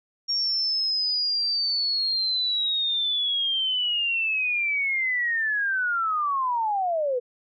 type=linear sweep; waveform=sine; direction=down; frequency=5570 to 475.3 Hz; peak=-22 dBFS; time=0.28-7.2 s; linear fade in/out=20 ms; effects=none